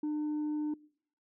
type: tone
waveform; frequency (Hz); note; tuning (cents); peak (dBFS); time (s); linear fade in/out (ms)
sine; 301.1; D4; +43; -28; 0.03-0.74; 5
effects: noise-tail reverb RT60 0.6 s tail -25 dB re dry + tanh soft clip ceiling -30 dBFS